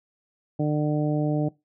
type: harmonic tone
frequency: 150 Hz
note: D3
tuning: 37 cents sharp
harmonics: 1 / 2 / 3 / 4 / 5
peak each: -24 / -25 / -32 / -31 / -36 dBFS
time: 0.59-1.49 s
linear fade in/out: 10 ms
effects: noise-tail reverb RT60 0.2 s tail -20 dB re dry